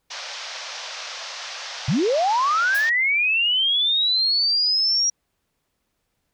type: band-pass noise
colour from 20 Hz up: white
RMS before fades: -34 dBFS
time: 0.1-2.9 s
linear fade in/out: 10 ms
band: 530 to 6000 Hz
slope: 48 dB/octave
type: linear sweep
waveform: sine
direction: up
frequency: 110 to 5700 Hz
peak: -17 dBFS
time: 1.88-5.1 s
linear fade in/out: 5 ms
type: noise with exponential decay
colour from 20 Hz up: violet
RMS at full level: -29 dBFS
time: 2.75-2.93 s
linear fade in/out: 0 ms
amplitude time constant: 37 ms
effects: pink hiss -74 dBFS RMS until 6.33 s